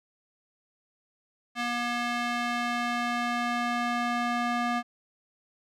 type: tone with band-pass filter sweep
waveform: square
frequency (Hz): 239.8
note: A#3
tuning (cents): +49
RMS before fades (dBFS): -29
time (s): 1.55-4.83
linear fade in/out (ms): 50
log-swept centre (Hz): 2000 to 1200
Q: 0.82
effects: none